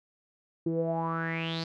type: tone with low-pass filter sweep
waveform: sawtooth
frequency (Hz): 164.2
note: E3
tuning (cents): -6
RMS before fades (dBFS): -31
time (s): 0.66-1.64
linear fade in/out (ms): 5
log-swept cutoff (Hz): 350 to 4700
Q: 8.1
effects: none